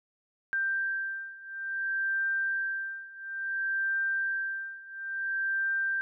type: beating tone pair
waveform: sine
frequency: 1575 / 1575.58 Hz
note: G6 / G6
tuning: +8 / +8 cents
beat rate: 0.58 Hz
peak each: -33 / -31 dBFS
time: 0.53-6.01 s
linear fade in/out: 0 ms
effects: none